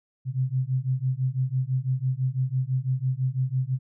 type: beating tone pair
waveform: sine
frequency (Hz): 127 / 133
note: B2 / C3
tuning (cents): +49 / +29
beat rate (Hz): 6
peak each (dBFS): -26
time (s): 0.25-3.79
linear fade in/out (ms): 50
effects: none